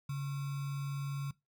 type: tone with sample-and-hold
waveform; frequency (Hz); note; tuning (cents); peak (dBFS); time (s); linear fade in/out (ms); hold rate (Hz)
sine; 140; C#3; +18; -34; 0.09-1.31; 5; 1225
effects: noise-tail reverb RT60 0.2 s tail -21 dB re dry